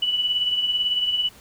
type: tone with tremolo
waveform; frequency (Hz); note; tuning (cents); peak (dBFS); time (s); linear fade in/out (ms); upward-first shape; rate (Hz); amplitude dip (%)
sine; 2960; F#7; 0; -17; 0.02-1.29; 5; triangle; 18; 60
effects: pink hiss -49 dBFS RMS until 1.4 s